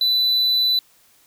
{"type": "tone", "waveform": "triangle", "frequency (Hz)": 3988, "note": "B7", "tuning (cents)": 16, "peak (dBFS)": -14, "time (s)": [0.01, 0.79], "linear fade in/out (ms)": 2, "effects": ["white hiss -56 dBFS RMS until 1.26 s"]}